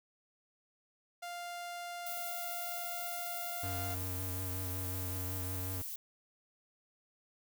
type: tone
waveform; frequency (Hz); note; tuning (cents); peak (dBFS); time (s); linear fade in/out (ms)
sawtooth; 698.5; F5; 0; -37; 1.22-3.95; 10
type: noise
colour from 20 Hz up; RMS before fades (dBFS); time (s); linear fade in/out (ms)
violet; -42; 2.06-5.96; 5
type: tone with vibrato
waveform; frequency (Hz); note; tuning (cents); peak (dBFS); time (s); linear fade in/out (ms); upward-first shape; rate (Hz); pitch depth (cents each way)
square; 92.5; F#2; 0; -39; 3.63-5.82; 5; triangle; 5.4; 37
effects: none